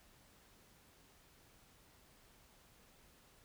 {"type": "silence", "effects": ["pink hiss -66 dBFS RMS until 3.44 s"]}